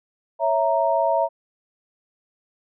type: chord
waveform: sine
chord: A# diminished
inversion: first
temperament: equal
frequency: 554.4 / 659.3 / 932.3 Hz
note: C#5 / E5 / A#5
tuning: 0 / 0 / 0 cents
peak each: -24 / -20 / -22 dBFS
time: 0.39-1.29 s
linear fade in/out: 50 ms
effects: none